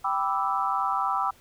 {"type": "chord", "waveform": "sine", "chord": "E minor seventh", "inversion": "first", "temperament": "equal", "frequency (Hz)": [784, 987.8, 1174.7, 1318.5], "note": ["G5", "B5", "D6", "E6"], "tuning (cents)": [0, 0, 0, 0], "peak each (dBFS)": -29, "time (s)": [0.04, 1.31], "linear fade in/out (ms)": 10, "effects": ["pink hiss -57 dBFS RMS until 1.4 s"]}